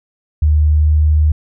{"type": "tone with pitch glide", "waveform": "sine", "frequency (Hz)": [75.9, 76.43], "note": ["D#2", "D#2"], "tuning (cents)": [-42, -30], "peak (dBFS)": -8, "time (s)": [0.42, 1.32], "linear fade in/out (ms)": 5, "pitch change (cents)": 12, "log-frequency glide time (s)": [0.7, 0.92], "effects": []}